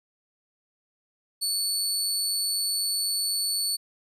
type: tone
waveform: 25% pulse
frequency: 4452 Hz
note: C#8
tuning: 7 cents sharp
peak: -20 dBFS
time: 1.41-3.77 s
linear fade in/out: 20 ms
effects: none